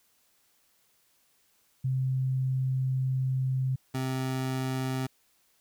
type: tone pair in turn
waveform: sine / 25% pulse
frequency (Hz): 130.8 / 130.8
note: C3 / C3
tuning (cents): 0 / 0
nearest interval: unison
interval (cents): 0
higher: neither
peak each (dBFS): -25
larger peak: neither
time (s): 1.84-3.76 / 3.94-5.07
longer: first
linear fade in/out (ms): 10
effects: white hiss -68 dBFS RMS until 5.6 s